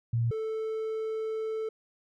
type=tone pair in turn; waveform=sine / triangle; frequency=116.6 / 440.2 Hz; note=A#2 / A4; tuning=+1 / +1 cents; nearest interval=octave + major seventh; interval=2300 cents; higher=second; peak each=-24 / -28 dBFS; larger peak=first; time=0.13-0.31 / 0.31-1.69 s; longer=second; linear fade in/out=5 ms; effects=none